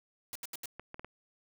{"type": "noise bursts", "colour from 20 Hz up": "white", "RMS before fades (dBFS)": -41, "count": 4, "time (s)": [0.33, 0.657], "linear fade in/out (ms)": 0, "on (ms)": 24, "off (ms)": 77}
{"type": "clicks", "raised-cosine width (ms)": 0.5, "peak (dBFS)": -28, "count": 4, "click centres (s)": [0.796, 0.944, 0.995, 1.046]}
{"effects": []}